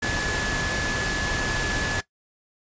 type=tone in noise; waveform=sine; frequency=1712 Hz; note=A6; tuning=48 cents flat; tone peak=-25 dBFS; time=0.02-2.01 s; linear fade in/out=10 ms; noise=pink; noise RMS=-27 dBFS; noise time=0.02-2.01 s; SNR=-1 dB; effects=noise-tail reverb RT60 0.1 s tail -17 dB re dry + resampled to 16000 Hz